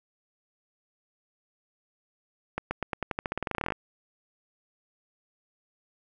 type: accelerating click train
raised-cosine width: 0.5 ms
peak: -14 dBFS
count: 21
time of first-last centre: 2.58-3.722 s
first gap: 130 ms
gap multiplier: 0.9
effects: none

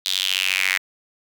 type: tone with high-pass filter sweep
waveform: square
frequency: 47.09 Hz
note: F#1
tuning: 31 cents sharp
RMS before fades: -22 dBFS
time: 0.05-0.78 s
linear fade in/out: 10 ms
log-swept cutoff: 3800 to 2000 Hz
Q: 4.6
effects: none

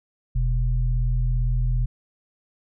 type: tone pair together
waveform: sine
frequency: 41.14 / 123.47 Hz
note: E1 / B2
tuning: -3 / 0 cents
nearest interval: octave + perfect fifth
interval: 1903 cents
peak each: -20 / -24 dBFS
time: 0.35-1.86 s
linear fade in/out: 10 ms
effects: none

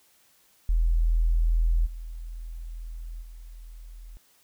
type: tone with level steps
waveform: sine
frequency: 41.2 Hz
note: E1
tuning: in tune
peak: -19 / -34 / -40 dBFS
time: 0.69-4.17 s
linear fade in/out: 0 ms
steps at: 1.85 / 3.21 s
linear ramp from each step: 20 ms
effects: white hiss -62 dBFS RMS until 4.43 s

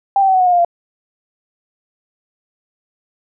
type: tone with pitch steps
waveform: sine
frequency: 791 / 775.6 / 760.5 / 745.7 / 731.2 / 717 / 703.1 / 689.4 Hz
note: G5 / G5 / F#5 / F#5 / F#5 / F5 / F5 / F5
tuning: +15 / -19 / +47 / +13 / -21 / +45 / +11 / -23 cents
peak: -9 dBFS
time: 0.16-0.648 s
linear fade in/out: 2 ms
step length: 61 ms
effects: none

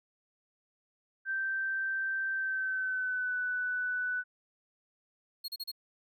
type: tone with pitch glide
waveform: sine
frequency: 1561 to 1491.4 Hz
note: G6 to F#6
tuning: -8 to +13 cents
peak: -30 dBFS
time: 1.25-4.24 s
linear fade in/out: 50 ms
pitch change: -79 cents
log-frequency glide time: 2.32-3.36 s
type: tone bursts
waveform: 45% pulse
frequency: 4298 Hz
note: C8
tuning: 46 cents sharp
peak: -35 dBFS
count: 4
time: 5.44-5.717 s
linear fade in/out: 10 ms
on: 43 ms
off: 35 ms
effects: none

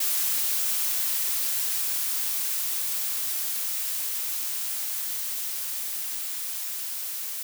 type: noise with level ramp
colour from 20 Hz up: blue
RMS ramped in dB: -25 to -33 dBFS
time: 0-7.43 s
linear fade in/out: 5 ms
effects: none

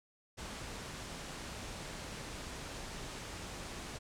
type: low-pass noise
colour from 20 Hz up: pink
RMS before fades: -45 dBFS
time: 0.37-3.99 s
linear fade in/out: 20 ms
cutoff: 9100 Hz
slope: 24 dB/octave
effects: none

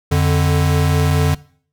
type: tone pair together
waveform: square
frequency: 87.31 / 147.02 Hz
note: F2 / D3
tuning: 0 / +2 cents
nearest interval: major sixth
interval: 902 cents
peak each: -16 dBFS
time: 0.11-1.35 s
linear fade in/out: 10 ms
effects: noise-tail reverb RT60 0.5 s tail -20 dB re dry

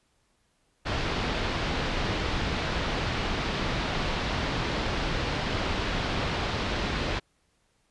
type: low-pass noise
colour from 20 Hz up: pink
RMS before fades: -29 dBFS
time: 0.85-7.2 s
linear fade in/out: 20 ms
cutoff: 4500 Hz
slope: 24 dB/octave
effects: pink hiss -70 dBFS RMS until 7.9 s + resampled to 24000 Hz

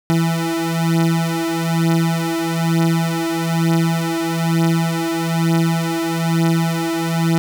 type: beating tone pair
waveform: 30% pulse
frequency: 164.81 / 165.91 Hz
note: E3 / E3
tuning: 0 / +11 cents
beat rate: 1.1 Hz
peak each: -16 dBFS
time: 0.1-7.38 s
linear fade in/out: 0 ms
effects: none

